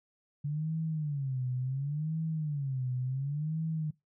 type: tone with vibrato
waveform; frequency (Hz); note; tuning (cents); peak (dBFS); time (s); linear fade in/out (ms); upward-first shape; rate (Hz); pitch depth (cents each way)
sine; 142.6; C#3; +49; -30; 0.44-3.91; 10; sine; 0.7; 210
effects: noise-tail reverb RT60 0.2 s tail -22 dB re dry